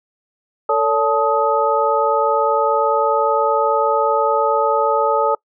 sine tone cluster, 447.8 / 568 / 870 / 1257 Hz, A4 / C#5 / A5 / D#6, +30 / +42 / -20 / +17 cents, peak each -19 dBFS, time 0.69-5.35 s, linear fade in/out 5 ms, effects noise-tail reverb RT60 0.1 s tail -25 dB re dry

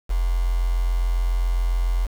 sine tone with quantisation, 43.65 Hz, F1, in tune, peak -18 dBFS, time 0.09-2.07 s, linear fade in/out 20 ms, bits 6, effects none

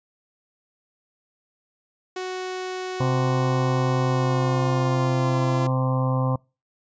sawtooth tone with pitch glide, 370 to 341.3 Hz, F#4 to F4, 0 to -40 cents, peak -24 dBFS, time 2.16-5.67 s, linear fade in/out 5 ms, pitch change -140 cents, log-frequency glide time 4.06-5.39 s
harmonic tone, 129.9 Hz, C3, 12 cents flat, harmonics 1 / 2 / 4 / 5 / 6 / 7 / 8 / 9, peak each -21 / -29 / -29 / -39 / -35 / -37 / -31 / -40 dBFS, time 3-6.36 s, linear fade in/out 5 ms
effects noise-tail reverb RT60 0.3 s tail -26 dB re dry + resampled to 16000 Hz

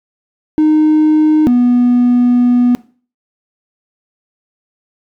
triangle tone pair in turn, 308.3 / 244.7 Hz, D#4 / B3, -16 / -16 cents, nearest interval major third, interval 400 cents, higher first, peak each -4 dBFS, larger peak neither, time 0.58-1.47 / 1.47-2.75 s, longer second, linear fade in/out 0 ms, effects noise-tail reverb RT60 0.4 s tail -21 dB re dry + tanh soft clip ceiling -2 dBFS

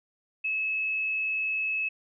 sine tone with frequency modulation, 2590 Hz, E7, 31 cents flat, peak -26 dBFS, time 0.44-1.89 s, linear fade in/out 10 ms, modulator 58.3 Hz, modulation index 0.25, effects none

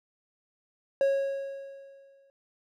triangle tone with exponential decay, 549 Hz, C#5, 17 cents flat, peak -18 dBFS, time 1.01-2.3 s, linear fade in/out 1 ms, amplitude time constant 280 ms, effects none

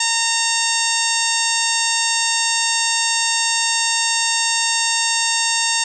harmonic tone, 917 Hz, A#5, 29 cents flat, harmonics 1 / 2 / 3 / 4 / 5 / 6 / 7 / 8 / 9, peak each -25 / -25 / -25 / -25 / -25 / -25 / -25 / -25 / -25 dBFS, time 0-5.84 s, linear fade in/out 5 ms, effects none

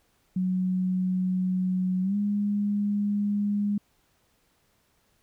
sine tone with pitch glide, 184.6 to 204.8 Hz, F#3 to G#3, -4 to -24 cents, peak -23 dBFS, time 0.36-3.78 s, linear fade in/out 5 ms, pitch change +180 cents, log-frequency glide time 2.02-2.16 s, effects pink hiss -68 dBFS RMS until 5.22 s

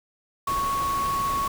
sine tone in noise, 1108.7 Hz, C#6, in tune, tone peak -23 dBFS, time 0.47-1.48 s, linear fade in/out 5 ms, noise pink, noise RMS -34 dBFS, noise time 0.47-1.48 s, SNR +8 dB, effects none

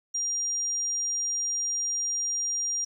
sine tone, 5700 Hz, F8, 34 cents sharp, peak -26 dBFS, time 0.14-2.85 s, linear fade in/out 10 ms, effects 10-bit

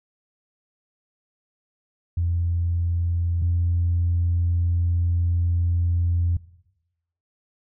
sine tone pair in turn, 85.7 / 86.3 Hz, F2 / F2, -32 / -20 cents, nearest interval unison, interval 12 cents, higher second, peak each -19 / -17 dBFS, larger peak second, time 2.17-3.42 / 3.42-6.37 s, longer second, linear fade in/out 5 ms, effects noise-tail reverb RT60 0.9 s tail -20 dB re dry + tanh soft clip ceiling -14 dBFS

